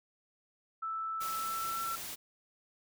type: tone with pitch glide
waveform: sine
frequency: 1318.5 to 1343.1 Hz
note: E6 to E6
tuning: 0 to +32 cents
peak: -34 dBFS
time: 0.82-1.96 s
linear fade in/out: 10 ms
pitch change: +32 cents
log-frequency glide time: 1.38-1.83 s
type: noise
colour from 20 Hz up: white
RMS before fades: -42 dBFS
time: 1.2-2.16 s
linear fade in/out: 20 ms
effects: none